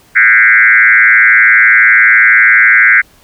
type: tone with frequency modulation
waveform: sine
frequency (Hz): 1827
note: A#6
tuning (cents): -35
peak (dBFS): -3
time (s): 0.15-3.02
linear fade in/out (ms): 20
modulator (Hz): 112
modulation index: 3.2
effects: pink hiss -46 dBFS RMS until 3.23 s